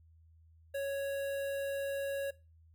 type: tone with notch filter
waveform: square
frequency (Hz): 554.4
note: C#5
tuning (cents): 0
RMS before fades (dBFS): -36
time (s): 0.74-2.31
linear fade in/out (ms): 10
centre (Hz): 5500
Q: 0.88
effects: noise-tail reverb RT60 0.3 s tail -20 dB re dry + added 81 Hz sine -59 dBFS peak until 2.74 s